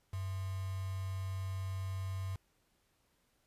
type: tone with quantisation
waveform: sine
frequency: 95 Hz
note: F#2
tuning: 46 cents sharp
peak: -36 dBFS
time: 0.13-2.36 s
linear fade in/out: 5 ms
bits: 8
effects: pink hiss -75 dBFS RMS until 3.46 s + resampled to 32000 Hz